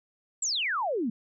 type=exponential sweep; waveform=sine; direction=down; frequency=7980 to 207.7 Hz; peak=-26 dBFS; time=0.42-1.1 s; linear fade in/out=5 ms; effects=none